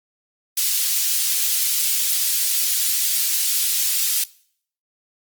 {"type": "high-pass noise", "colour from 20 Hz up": "white", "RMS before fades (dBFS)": -20, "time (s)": [0.57, 4.24], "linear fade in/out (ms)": 5, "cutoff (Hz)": 3400, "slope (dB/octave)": 12, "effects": ["noise-tail reverb RT60 0.6 s tail -22 dB re dry", "Opus 24 kbps"]}